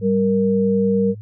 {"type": "tone pair together", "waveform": "sine", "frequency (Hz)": [196, 466.2], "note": ["G3", "A#4"], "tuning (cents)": [0, 0], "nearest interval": "octave + minor third", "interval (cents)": 1500, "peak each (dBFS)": -17, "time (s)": [0.01, 1.15], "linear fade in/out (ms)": 50, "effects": ["noise-tail reverb RT60 0.1 s tail -26 dB re dry", "added 106 Hz sine -32 dBFS peak until 1.21 s"]}